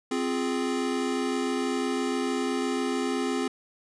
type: chord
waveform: square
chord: F minor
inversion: second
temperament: equal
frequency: 261.6 / 349.2 / 415.3 Hz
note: C4 / F4 / Ab4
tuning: 0 / 0 / 0 cents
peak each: -29 / -33 / -32 dBFS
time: 0.11-3.48 s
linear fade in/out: 5 ms
effects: resampled to 22050 Hz